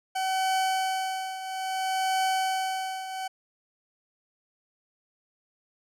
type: tone with tremolo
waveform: 40% pulse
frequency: 758 Hz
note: F#5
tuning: 42 cents sharp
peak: -22 dBFS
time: 0.15-3.28 s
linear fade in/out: 10 ms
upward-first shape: triangle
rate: 0.6 Hz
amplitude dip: 75%
effects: low-pass 12000 Hz 12 dB/octave